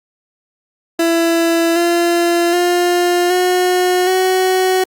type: tone with pitch steps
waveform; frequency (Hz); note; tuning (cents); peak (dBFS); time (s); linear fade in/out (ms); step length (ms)
30% pulse; 333.8 / 343.2 / 352.8 / 362.8 / 373; E4 / F4 / F4 / F#4 / F#4; +22 / -30 / +18 / -34 / +14; -9; 0.99-4.84; 5; 770
effects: Opus 48 kbps